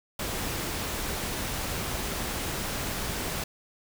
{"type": "noise", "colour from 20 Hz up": "pink", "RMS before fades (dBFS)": -32, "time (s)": [0.19, 3.44], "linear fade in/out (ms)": 5, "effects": []}